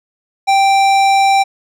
sine tone with hard clipping, 784 Hz, G5, in tune, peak -10 dBFS, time 0.47-1.44 s, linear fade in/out 20 ms, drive 15 dB, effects none

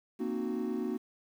triangle chord, C half-diminished seventh, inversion third, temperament equal with one note detuned, 233.1 / 261.6 / 306.8 / 370 Hz, Bb3 / C4 / Eb4 / Gb4, 0 / 0 / -24 / 0 cents, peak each -33 / -35 / -36 / -34 dBFS, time 0.19-0.98 s, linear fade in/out 20 ms, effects tanh soft clip ceiling -22 dBFS + 10-bit

